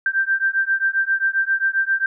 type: beating tone pair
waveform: sine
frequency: 1568 / 1575.5 Hz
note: G6 / G6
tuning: 0 / +8 cents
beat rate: 7.5 Hz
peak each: -20 dBFS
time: 0.06-2.06 s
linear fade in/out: 2 ms
effects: none